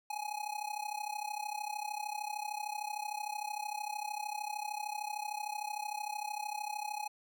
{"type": "tone with amplitude modulation", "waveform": "square", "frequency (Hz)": 840, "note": "G#5", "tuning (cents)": 19, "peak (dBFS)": -34, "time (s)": [0.1, 7.08], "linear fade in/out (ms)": 5, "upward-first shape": "sine", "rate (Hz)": 33.2, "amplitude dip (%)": 85, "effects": []}